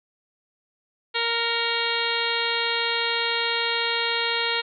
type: harmonic tone with a mistuned harmonic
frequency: 466.2 Hz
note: A#4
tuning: in tune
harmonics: 1 / 2 / 3 / 4 / 5 / 6 / 7 / 8 / 9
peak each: -31 / -31 / -31 / -31 / -31 / -31 / -31 / -31 / -31 dBFS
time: 1.14-4.62 s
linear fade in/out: 20 ms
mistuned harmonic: 5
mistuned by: -42 cents
effects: none